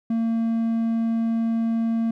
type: tone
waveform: triangle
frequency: 227.8 Hz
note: A#3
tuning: 40 cents flat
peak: -18 dBFS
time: 0.1-2.11 s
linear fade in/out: 5 ms
effects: none